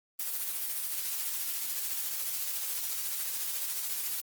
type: noise with tremolo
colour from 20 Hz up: blue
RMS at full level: -32 dBFS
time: 0.19-4.21 s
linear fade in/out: 10 ms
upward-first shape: triangle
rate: 14 Hz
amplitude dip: 40%
effects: Opus 24 kbps